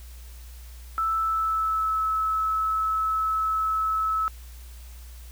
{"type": "tone with pitch glide", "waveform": "sine", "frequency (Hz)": [1318.5, 1299.6], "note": ["E6", "E6"], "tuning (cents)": [0, -25], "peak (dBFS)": -22, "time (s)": [0.98, 4.28], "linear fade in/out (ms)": 0, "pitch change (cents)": -25, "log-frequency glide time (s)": [1.17, 2], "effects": ["added 60 Hz sine -40 dBFS peak until 5.31 s", "white hiss -52 dBFS RMS until 5.31 s"]}